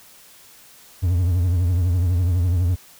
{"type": "tone with vibrato", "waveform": "triangle", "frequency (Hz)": 88.6, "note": "F2", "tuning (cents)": 25, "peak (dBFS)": -14, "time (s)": [1.02, 2.76], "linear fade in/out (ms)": 20, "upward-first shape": "triangle", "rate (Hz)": 12, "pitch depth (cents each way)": 120, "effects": ["white hiss -48 dBFS RMS until 2.99 s"]}